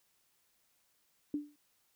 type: tone with exponential decay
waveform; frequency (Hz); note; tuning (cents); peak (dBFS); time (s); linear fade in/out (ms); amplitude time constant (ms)
sine; 293.7; D4; 0; -29; 1.34-1.56; 2; 47
effects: white hiss -74 dBFS RMS until 1.95 s